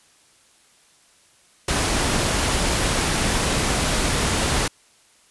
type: noise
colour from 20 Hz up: pink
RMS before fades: -21 dBFS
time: 1.68-4.68 s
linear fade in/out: 5 ms
effects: white hiss -56 dBFS RMS until 5.3 s + resampled to 24000 Hz